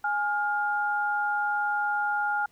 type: tone pair together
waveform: sine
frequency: 830.6 / 1410.8 Hz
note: G#5 / F6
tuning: 0 / +17 cents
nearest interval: major sixth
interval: 917 cents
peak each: -27 dBFS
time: 0.04-2.46 s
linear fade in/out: 5 ms
effects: pink hiss -64 dBFS RMS until 2.51 s